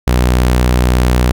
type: tone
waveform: sawtooth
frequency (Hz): 61.74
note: B1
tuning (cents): 0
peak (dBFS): -5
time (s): 0.07-1.32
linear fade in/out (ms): 5
effects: none